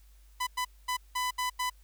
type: tone bursts at uneven times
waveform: sawtooth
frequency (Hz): 1000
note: B5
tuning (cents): +21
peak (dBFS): -25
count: 6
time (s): 0.4-0.47 / 0.57-0.65 / 0.88-0.97 / 1.15-1.31 / 1.38-1.5 / 1.59-1.7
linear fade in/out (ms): 10
effects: added 50 Hz sine -54 dBFS peak until 1.83 s + white hiss -67 dBFS RMS until 1.83 s